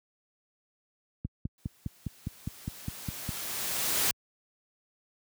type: click train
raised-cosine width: 5 ms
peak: -19 dBFS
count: 11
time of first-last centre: 1.25-3.291 s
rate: 4.9 Hz
type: noise with exponential growth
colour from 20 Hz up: white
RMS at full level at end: -26 dBFS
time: 1.58-4.11 s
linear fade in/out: 1 ms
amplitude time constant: 550 ms
effects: high-pass 60 Hz 12 dB/octave